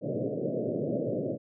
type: band-pass noise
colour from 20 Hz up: white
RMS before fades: -31 dBFS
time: 0.01-1.38 s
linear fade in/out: 50 ms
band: 110 to 620 Hz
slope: 96 dB/octave
effects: none